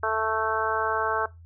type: harmonic tone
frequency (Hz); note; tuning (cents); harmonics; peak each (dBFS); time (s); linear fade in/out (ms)
220.2; A3; +2; 2 / 3 / 4 / 5 / 6 / 7; -30 / -30 / -30 / -30 / -30 / -30; 0.03-1.26; 5
effects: noise-tail reverb RT60 0.2 s tail -19 dB re dry + added 84 Hz sine -45 dBFS peak until 1.45 s